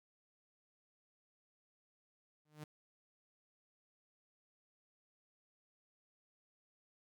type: tone with exponential growth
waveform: sawtooth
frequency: 151.6 Hz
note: D#3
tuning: 45 cents flat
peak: -40 dBFS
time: 2.45-2.64 s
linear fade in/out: 5 ms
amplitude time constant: 41 ms
effects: none